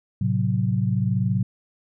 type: chord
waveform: sine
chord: F# diminished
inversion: first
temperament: equal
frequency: 110 / 130.81 / 185 Hz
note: A2 / C3 / F#3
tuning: 0 / 0 / 0 cents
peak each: -23 / -24 / -24 dBFS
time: 0.21-1.43 s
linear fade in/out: 5 ms
effects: none